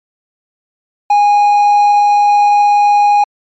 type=tone; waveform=triangle; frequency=823 Hz; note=G#5; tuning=16 cents flat; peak=-4 dBFS; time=1.1-3.24 s; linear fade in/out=5 ms; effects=MP3 32 kbps